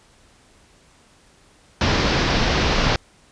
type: low-pass noise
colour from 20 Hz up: pink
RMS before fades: -19 dBFS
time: 1.81-2.96 s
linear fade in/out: 2 ms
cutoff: 5600 Hz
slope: 48 dB/octave
effects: pink hiss -54 dBFS RMS until 3.31 s + resampled to 22050 Hz

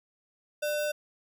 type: tone with sample-and-hold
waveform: sine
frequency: 596 Hz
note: D5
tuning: 25 cents sharp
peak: -27 dBFS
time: 0.62-0.92 s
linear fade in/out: 10 ms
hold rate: 2100 Hz
effects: none

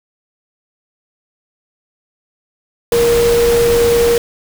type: tone in noise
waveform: sine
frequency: 470.5 Hz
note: A#4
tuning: 16 cents sharp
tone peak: -9 dBFS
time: 2.92-4.18 s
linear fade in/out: 2 ms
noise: pink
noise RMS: -20 dBFS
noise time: 2.92-4.18 s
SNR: +8 dB
effects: none

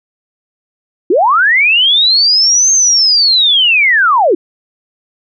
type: linear two-way sweep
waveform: sine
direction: up then down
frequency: 305.9 to 6420 to 305.9 Hz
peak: -6 dBFS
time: 1.1-4.35 s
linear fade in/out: 5 ms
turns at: 2.72 s
effects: none

